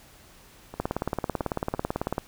two click trains, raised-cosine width 1 ms, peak -23 / -12 dBFS, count 4 / 26, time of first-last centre 0.74-1.747 / 0.8-2.181 s, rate 2.98 / 18.1 Hz, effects pink hiss -53 dBFS RMS until 2.27 s

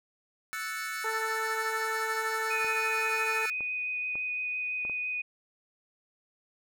45% pulse chord, F# minor seventh, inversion third, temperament equal, 1318.5 / 1480 / 1760 / 2217 Hz, E6 / F#6 / A6 / C#7, 0 / 0 / 0 / 0 cents, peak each -39 dBFS, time 0.53-3.5 s, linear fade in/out 0 ms
harmonic tone, 443.4 Hz, A4, 13 cents sharp, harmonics 1 / 2 / 3 / 4, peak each -36 / -36 / -36 / -36 dBFS, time 1.04-3.46 s, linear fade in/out 5 ms
sine tone with vibrato, 2490 Hz, D#7, 1 cent sharp, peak -30 dBFS, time 2.5-5.22 s, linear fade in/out 10 ms, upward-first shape sine, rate 5.9 Hz, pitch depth 10 cents each way
clicks, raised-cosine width 1 ms, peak -31 dBFS, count 5, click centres 2.646 / 3.607 / 4.155 / 4.851 / 4.897 s
effects none

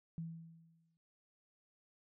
sine tone with exponential decay, 164.6 Hz, E3, 2 cents flat, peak -38 dBFS, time 0.18-0.97 s, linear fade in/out 0 ms, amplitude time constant 170 ms, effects none

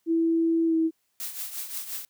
sine tone with pitch glide, 329.6 to 323.6 Hz, E4 to E4, 0 to -32 cents, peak -20 dBFS, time 0.06-0.91 s, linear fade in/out 50 ms, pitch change -32 cents, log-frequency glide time 0.66-0.75 s
blue noise with tremolo, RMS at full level -32 dBFS, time 1.2-2.05 s, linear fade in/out 0 ms, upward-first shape triangle, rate 5.7 Hz, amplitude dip 70%
effects white hiss -73 dBFS RMS until 2.09 s + high-pass 60 Hz 12 dB/octave

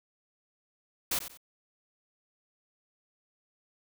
white noise with echo, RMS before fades -30 dBFS, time 1.11-1.19 s, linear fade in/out 5 ms, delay 92 ms, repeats 2, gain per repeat -11 dB, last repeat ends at 1.374 s, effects none

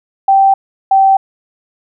sine tone pair in turn, 780 / 775.6 Hz, G5 / G5, -9 / -19 cents, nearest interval unison, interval 10 cents, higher first, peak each -5 dBFS, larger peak neither, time 0.28-0.54 / 0.91-1.17 s, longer neither, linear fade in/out 5 ms, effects none

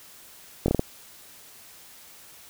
slowing click train, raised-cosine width 2 ms, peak -8 dBFS, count 5, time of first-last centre 0.66-0.794 s, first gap 22 ms, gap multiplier 1.29, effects white hiss -49 dBFS RMS until 2.49 s

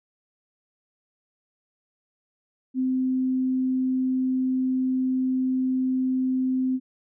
sine tone, 258.5 Hz, C4, 21 cents flat, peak -21 dBFS, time 2.74-6.8 s, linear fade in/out 50 ms, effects none

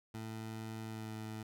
20% pulse tone with pitch glide, 110.9 to 109.5 Hz, A2 to A2, +14 to -8 cents, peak -37 dBFS, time 0.14-1.43 s, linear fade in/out 5 ms, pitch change -22 cents, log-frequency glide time 0.84-1.13 s, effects none

